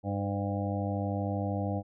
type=harmonic tone with a mistuned harmonic; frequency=100.1 Hz; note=G2; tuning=37 cents sharp; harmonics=1 / 2 / 3 / 5 / 6 / 7 / 8; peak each=-32 / -35 / -37 / -39 / -40 / -40 / -41 dBFS; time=0.03-1.83 s; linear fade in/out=50 ms; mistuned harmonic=5; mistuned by=+25 cents; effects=none